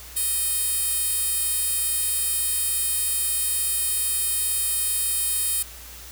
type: tone with high-pass filter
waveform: 10% pulse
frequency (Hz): 622.3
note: D#5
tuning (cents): 0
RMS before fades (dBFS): -24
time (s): 0.16-5.63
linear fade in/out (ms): 10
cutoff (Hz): 10000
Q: 0.85
effects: added 60 Hz sine -44 dBFS peak until 6.11 s + white hiss -42 dBFS RMS until 6.11 s